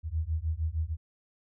sine beating tone pair, 76.7 / 83.2 Hz, D#2 / E2, -24 / +17 cents, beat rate 6.5 Hz, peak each -31 dBFS, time 0.03-0.97 s, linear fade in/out 50 ms, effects none

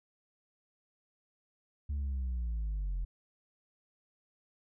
sine linear sweep, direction down, 73.42 to 42.41 Hz, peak -29 dBFS, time 1.89-3.05 s, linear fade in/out 10 ms, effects tanh soft clip ceiling -31 dBFS

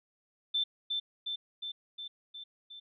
sine tone with echo, 3545 Hz, A7, 12 cents sharp, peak -27 dBFS, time 0.54-0.64 s, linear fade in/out 10 ms, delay 360 ms, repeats 6, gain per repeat -3 dB, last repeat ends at 2.8 s, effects none

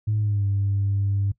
sine tone with pitch glide, 106.7 to 99.55 Hz, G#2 to G2, +47 to +27 cents, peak -19 dBFS, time 0.07-1.32 s, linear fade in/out 10 ms, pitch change -120 cents, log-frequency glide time 0.18-0.46 s, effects noise-tail reverb RT60 0.1 s tail -18 dB re dry + tanh soft clip ceiling -16 dBFS

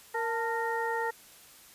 harmonic tone with a mistuned harmonic, 463.9 Hz, A#4, 8 cents flat, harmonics 1 / 2 / 3 / 4, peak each -33 / -32 / -39 / -35 dBFS, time 0.14-1.11 s, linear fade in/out 10 ms, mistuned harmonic 2, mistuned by -65 cents, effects white hiss -54 dBFS RMS until 1.74 s + resampled to 32000 Hz

